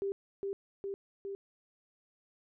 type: tone with echo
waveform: sine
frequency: 395 Hz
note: G4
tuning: 13 cents sharp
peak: -31 dBFS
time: 0.02-0.12 s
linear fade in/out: 0 ms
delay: 410 ms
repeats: 3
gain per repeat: -2 dB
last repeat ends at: 1.35 s
effects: none